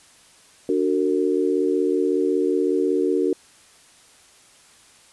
sine chord, D augmented, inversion none, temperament equal with one note detuned, 293.7 / 370 / 455.3 Hz, D4 / F#4 / A#4, 0 / 0 / -41 cents, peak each -23 / -21 / -23 dBFS, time 0.69-3.33 s, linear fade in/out 2 ms, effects white hiss -52 dBFS RMS until 5.12 s + resampled to 24000 Hz

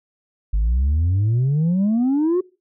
sine exponential sweep, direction up, 48.58 to 374.6 Hz, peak -13 dBFS, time 0.53-2.41 s, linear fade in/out 10 ms, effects noise-tail reverb RT60 0.3 s tail -22 dB re dry + tanh soft clip ceiling -14 dBFS

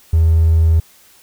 triangle tone with hard clipping, 81.2 Hz, E2, 26 cents flat, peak -9 dBFS, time 0.13-0.8 s, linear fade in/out 5 ms, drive 4 dB, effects white hiss -48 dBFS RMS until 1.22 s

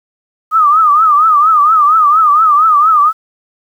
sine tone with vibrato, 1233 Hz, D#6, 16 cents flat, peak -5 dBFS, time 0.51-3.13 s, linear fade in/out 50 ms, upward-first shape triangle, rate 4.3 Hz, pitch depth 140 cents each way, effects 7-bit

